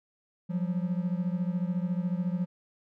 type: beating tone pair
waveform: triangle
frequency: 174.61 / 188.61 Hz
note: F3 / F#3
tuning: 0 / +33 cents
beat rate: 14 Hz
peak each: -27 / -30 dBFS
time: 0.49-2.46 s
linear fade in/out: 20 ms
effects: none